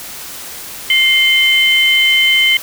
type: tone pair together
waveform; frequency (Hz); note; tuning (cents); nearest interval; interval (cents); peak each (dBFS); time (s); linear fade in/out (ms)
sine; 2105 / 3069; C7 / G7; +10 / -37; perfect fifth; 653; -10; 0.9-2.57; 2
effects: tanh soft clip ceiling -2 dBFS + white hiss -29 dBFS RMS until 2.62 s